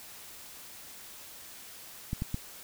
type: clicks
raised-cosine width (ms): 5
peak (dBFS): -19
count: 3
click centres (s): 2.131 / 2.221 / 2.344
effects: white hiss -48 dBFS RMS until 2.63 s